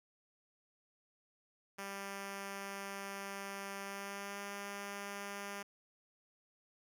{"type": "tone with pitch glide", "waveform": "5% pulse", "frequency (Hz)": [197.6, 200.8], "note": ["G3", "G3"], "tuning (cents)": [14, 42], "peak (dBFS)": -31, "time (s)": [1.78, 5.63], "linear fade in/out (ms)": 10, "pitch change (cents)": 28, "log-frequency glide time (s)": [3.84, 4.39], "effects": []}